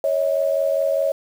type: tone pair together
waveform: sine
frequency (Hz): 554.4 / 639.3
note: C#5 / D#5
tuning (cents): 0 / +47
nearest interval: major second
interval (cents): 247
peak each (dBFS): -19 / -21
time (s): 0.04-1.12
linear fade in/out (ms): 2
effects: 7-bit